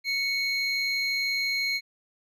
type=tone pair together; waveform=triangle; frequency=2217 / 4183 Hz; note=C#7 / C8; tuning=0 / -1 cents; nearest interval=major seventh; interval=1099 cents; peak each=-25 / -28 dBFS; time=0.04-1.81 s; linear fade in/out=50 ms; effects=none